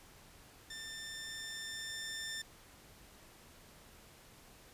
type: tone with level ramp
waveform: 15% pulse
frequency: 1788 Hz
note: A6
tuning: 27 cents sharp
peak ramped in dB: -38 to -33 dBFS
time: 0.7-2.42 s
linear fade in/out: 5 ms
effects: pink hiss -59 dBFS RMS until 4.73 s + resampled to 32000 Hz